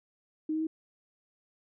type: tone with pitch steps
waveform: sine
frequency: 311.1 / 315.1 / 319.1 Hz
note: D#4 / D#4 / D#4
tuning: 0 / +22 / +44 cents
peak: -28 dBFS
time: 0.49-0.67 s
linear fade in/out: 5 ms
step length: 60 ms
effects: none